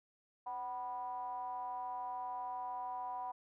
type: ring-modulated tone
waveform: triangle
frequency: 116.54 Hz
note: A#2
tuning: in tune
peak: -34 dBFS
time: 0.46-3.32 s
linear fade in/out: 10 ms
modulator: 867 Hz
effects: none